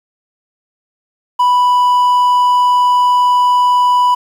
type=tone; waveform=triangle; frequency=987.8 Hz; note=B5; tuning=in tune; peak=-6 dBFS; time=1.39-4.15 s; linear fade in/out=10 ms; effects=7-bit